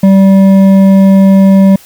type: tone with hard clipping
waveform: triangle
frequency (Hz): 193.7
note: G3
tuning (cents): -20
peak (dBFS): -3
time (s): 0.03-1.76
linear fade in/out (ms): 5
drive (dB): 11
effects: white hiss -38 dBFS RMS until 1.85 s